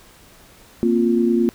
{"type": "chord", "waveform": "sine", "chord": "Bb suspended second", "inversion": "none", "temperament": "just", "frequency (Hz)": [233.1, 262.2, 349.6], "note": ["Bb3", "C4", "F4"], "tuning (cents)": [0, 4, 2], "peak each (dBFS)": [-17, -23, -18], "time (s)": [0.83, 1.49], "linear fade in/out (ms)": 0, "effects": ["pink hiss -48 dBFS RMS until 1.54 s"]}